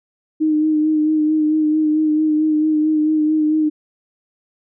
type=tone with vibrato; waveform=sine; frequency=308.3 Hz; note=D#4; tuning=16 cents flat; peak=-13 dBFS; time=0.4-3.7 s; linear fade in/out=20 ms; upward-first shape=sine; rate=4.5 Hz; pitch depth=25 cents each way; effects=none